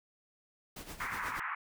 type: noise with tremolo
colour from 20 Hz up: pink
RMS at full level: -44 dBFS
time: 0.76-1.4 s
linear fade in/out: 5 ms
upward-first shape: sine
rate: 8.3 Hz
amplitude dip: 70%
type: band-pass noise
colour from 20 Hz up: pink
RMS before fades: -38 dBFS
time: 1-1.55 s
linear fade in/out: 5 ms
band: 950 to 2200 Hz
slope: 48 dB/octave
effects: none